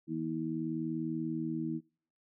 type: harmonic tone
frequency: 80.3 Hz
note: E2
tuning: 45 cents flat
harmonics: 2 / 3 / 4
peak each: -39 / -38 / -35 dBFS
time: 0.07-1.81 s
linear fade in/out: 50 ms
effects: noise-tail reverb RT60 0.5 s tail -23 dB re dry